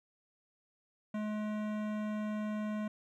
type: tone with hard clipping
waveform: sine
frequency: 212.4 Hz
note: G#3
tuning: 39 cents sharp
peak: -36 dBFS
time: 1.14-2.88 s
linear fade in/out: 5 ms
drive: 17 dB
effects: none